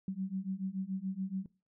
sine beating tone pair, 186.8 / 193.8 Hz, F#3 / G3, +17 / -20 cents, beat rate 7 Hz, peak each -37 / -38 dBFS, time 0.08-1.46 s, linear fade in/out 2 ms, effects noise-tail reverb RT60 0.3 s tail -19 dB re dry

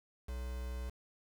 triangle tone with quantisation, 62.1 Hz, B1, 10 cents sharp, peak -36 dBFS, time 0.28-0.9 s, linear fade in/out 10 ms, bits 8, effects none

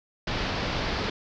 pink low-pass noise, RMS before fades -29 dBFS, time 0.27-1.1 s, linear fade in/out 5 ms, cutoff 5200 Hz, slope 48 dB/octave, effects none

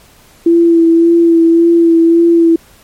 sine tone with vibrato, 334.6 Hz, E4, 26 cents sharp, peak -4 dBFS, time 0.46-2.56 s, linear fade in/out 5 ms, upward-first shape sine, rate 1.8 Hz, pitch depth 22 cents each way, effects pink hiss -44 dBFS RMS until 2.83 s + MP3 64 kbps

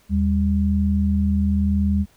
sine tone pair together, 79.2 / 200 Hz, D#2 / G3, +31 / +35 cents, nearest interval octave + major third, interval 1604 cents, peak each -19 dBFS, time 0.09-2.06 s, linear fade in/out 50 ms, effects pink hiss -57 dBFS RMS until 2.16 s

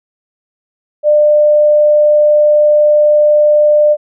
sine tone, 598 Hz, D5, 31 cents sharp, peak -5 dBFS, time 1.03-3.97 s, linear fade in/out 50 ms, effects none

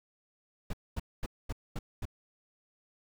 brown noise bursts, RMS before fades -34 dBFS, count 6, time 0.7-2.054 s, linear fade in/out 5 ms, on 34 ms, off 230 ms, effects none

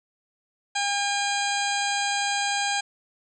harmonic tone, 807 Hz, G#5, 50 cents flat, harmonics 1 / 2 / 3 / 4 / 5 / 6 / 8 / 9 / 10, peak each -27 / -30 / -32 / -33 / -34 / -35 / -36 / -37 / -37 dBFS, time 0.75-2.81 s, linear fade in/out 10 ms, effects none

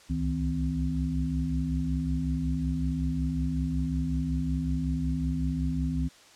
sine tone cluster, 64.1 / 69.5 / 159.9 / 256.8 Hz, C2 / C#2 / D#3 / C4, -35 / +5 / +48 / -32 cents, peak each -36 / -31 / -30 / -31 dBFS, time 0.09-6.09 s, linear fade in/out 20 ms, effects white hiss -54 dBFS RMS until 6.35 s + low-pass 7000 Hz 12 dB/octave

